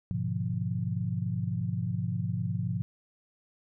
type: chord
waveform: sine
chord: G# diminished seventh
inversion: none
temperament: equal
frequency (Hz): 103.83 / 123.47 / 146.83 / 174.61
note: G#2 / B2 / D3 / F3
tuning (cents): 0 / 0 / 0 / 0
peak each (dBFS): -33 / -33 / -38 / -33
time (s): 0.11-2.82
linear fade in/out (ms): 0
effects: none